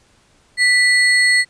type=tone with sample-and-hold; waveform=sine; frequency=1975.5 Hz; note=B6; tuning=in tune; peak=-10 dBFS; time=0.57-1.45 s; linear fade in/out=50 ms; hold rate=6300 Hz; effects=pink hiss -55 dBFS RMS until 1.49 s + resampled to 22050 Hz